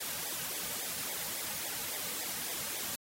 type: noise with flanger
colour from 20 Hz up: white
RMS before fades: -38 dBFS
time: 0-2.96 s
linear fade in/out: 10 ms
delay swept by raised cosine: 0.7 to 3 ms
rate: 3.6 Hz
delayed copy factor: -1
effects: AAC 48 kbps